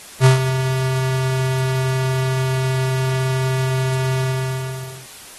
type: tone with ADSR envelope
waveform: square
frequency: 130.81 Hz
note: C3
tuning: in tune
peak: -7 dBFS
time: 0.2-5.07 s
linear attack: 53 ms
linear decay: 130 ms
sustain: -11 dB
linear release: 870 ms
effects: white hiss -39 dBFS RMS until 5.38 s + AAC 32 kbps